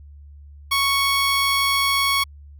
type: tone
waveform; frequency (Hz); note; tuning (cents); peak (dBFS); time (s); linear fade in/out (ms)
15% pulse; 1108.7; C#6; 0; -11; 0.71-2.24; 10
effects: added 72 Hz sine -40 dBFS peak until 2.59 s